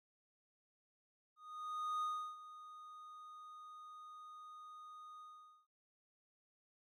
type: tone with ADSR envelope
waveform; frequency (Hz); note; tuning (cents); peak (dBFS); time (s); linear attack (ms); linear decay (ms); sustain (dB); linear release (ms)
triangle; 1237; D#6; -10; -34; 1.36-5.67; 660; 340; -16; 470
effects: none